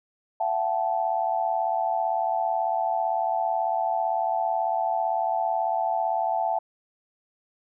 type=tone cluster; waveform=sine; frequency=676 / 754 / 869 Hz; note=E5 / F#5 / A5; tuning=+43 / +32 / -22 cents; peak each=-27 dBFS; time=0.4-6.59 s; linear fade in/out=5 ms; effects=none